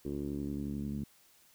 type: tone with low-pass filter sweep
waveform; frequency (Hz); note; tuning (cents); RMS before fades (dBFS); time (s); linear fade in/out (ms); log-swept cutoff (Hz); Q
10% pulse; 71.3; C#2; +49; -37; 0.05-1.04; 5; 360 to 210; 2.7
effects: white hiss -64 dBFS RMS until 1.54 s